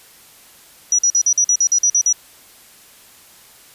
sine tone bursts, 5850 Hz, F#8, 21 cents flat, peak -11 dBFS, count 11, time 0.92-2.127 s, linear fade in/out 2 ms, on 67 ms, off 47 ms, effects white hiss -46 dBFS RMS until 3.74 s + resampled to 32000 Hz

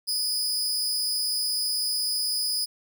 sawtooth tone with amplitude modulation, 4978 Hz, D#8, in tune, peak -18 dBFS, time 0.07-2.66 s, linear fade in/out 20 ms, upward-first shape sine, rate 224 Hz, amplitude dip 85%, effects none

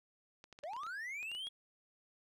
clicks, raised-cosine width 0.2 ms, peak -36 dBFS, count 12, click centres 0.441 / 0.527 / 0.589 / 0.637 / 0.734 / 0.765 / 0.834 / 0.866 / 1.229 / 1.316 / 1.35 / 1.47 s
triangle linear sweep, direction up, 545 to 3359 Hz, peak -39 dBFS, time 0.63-1.49 s, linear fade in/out 10 ms
effects none

